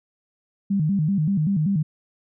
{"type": "tone with vibrato", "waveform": "sine", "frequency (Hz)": 174.61, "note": "F3", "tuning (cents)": 0, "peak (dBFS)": -18, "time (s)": [0.7, 1.83], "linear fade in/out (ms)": 10, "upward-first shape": "square", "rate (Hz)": 5.2, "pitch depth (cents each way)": 220, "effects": []}